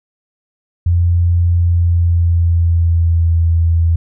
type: tone with pitch glide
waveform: sine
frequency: 86.5 to 83.26 Hz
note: F2 to E2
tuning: -16 to +18 cents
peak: -9 dBFS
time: 0.86-3.96 s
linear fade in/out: 5 ms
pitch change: -66 cents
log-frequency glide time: 1.56-3.38 s
effects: none